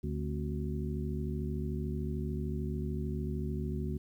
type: harmonic tone with a mistuned harmonic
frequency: 73.42 Hz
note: D2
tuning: in tune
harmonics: 1 / 2 / 3 / 4 / 5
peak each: -36 / -37 / -39 / -45 / -42 dBFS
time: 0.03-3.98 s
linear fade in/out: 10 ms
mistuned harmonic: 4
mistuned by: -150 cents
effects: 11-bit

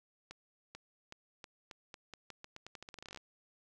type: accelerating click train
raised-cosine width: 0.2 ms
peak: -30 dBFS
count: 24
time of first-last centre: 0.31-3.174 s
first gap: 440 ms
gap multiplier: 0.85
effects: none

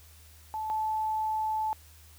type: tone pair in turn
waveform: sine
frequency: 870 / 870 Hz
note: A5 / A5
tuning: -20 / -20 cents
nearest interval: unison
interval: 0 cents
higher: neither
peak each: -31 / -27 dBFS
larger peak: second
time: 0.54-0.7 / 0.7-1.73 s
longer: second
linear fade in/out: 0 ms
effects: added 78 Hz sine -53 dBFS peak until 2.18 s + white hiss -57 dBFS RMS until 2.18 s

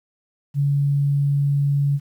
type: tone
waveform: sine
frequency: 141.8 Hz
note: C#3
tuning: 40 cents sharp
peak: -16 dBFS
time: 0.54-2 s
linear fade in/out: 50 ms
effects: 9-bit

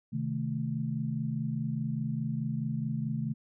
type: chord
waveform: sine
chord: A diminished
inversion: first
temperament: equal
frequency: 130.81 / 155.56 / 220 Hz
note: C3 / Eb3 / A3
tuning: 0 / 0 / 0 cents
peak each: -34 dBFS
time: 0.12-3.34 s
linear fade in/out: 20 ms
effects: none

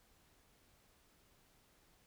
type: silence
effects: pink hiss -70 dBFS RMS until 2.06 s

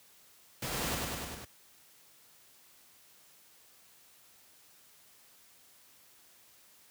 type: noise with echo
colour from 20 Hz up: pink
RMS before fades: -36 dBFS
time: 0.62-0.95 s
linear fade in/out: 5 ms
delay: 100 ms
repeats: 5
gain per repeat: -2 dB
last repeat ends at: 1.45 s
effects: white hiss -61 dBFS RMS until 6.9 s + high-pass 60 Hz 12 dB/octave

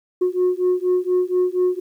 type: beating tone pair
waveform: sine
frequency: 361.2 / 365.4 Hz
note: F#4 / F#4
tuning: -42 / -22 cents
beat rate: 4.2 Hz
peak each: -18 dBFS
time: 0.21-1.8 s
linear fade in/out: 10 ms
effects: tanh soft clip ceiling -12 dBFS + 9-bit

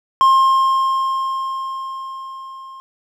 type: tone with level ramp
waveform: triangle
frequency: 1064 Hz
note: C6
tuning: 29 cents sharp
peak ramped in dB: -6 to -32 dBFS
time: 0.21-2.8 s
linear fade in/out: 0 ms
effects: none

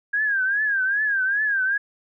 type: tone with vibrato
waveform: sine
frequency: 1621 Hz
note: G#6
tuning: 42 cents flat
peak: -19 dBFS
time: 0.13-1.78 s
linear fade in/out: 10 ms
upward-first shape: triangle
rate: 2.5 Hz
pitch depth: 140 cents each way
effects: none

